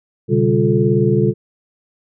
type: tone cluster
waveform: sine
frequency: 123 / 141.8 / 198.2 / 354.3 / 435.9 Hz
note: B2 / C#3 / G3 / F4 / A4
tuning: -7 / +40 / +19 / +25 / -16 cents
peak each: -18 dBFS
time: 0.28-1.34 s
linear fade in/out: 50 ms
effects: none